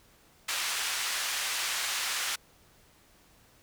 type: band-pass noise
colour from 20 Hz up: pink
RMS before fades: -32 dBFS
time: 0.48-2.36 s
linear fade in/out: 10 ms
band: 1500 to 10000 Hz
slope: 12 dB/octave
effects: pink hiss -61 dBFS RMS until 3.62 s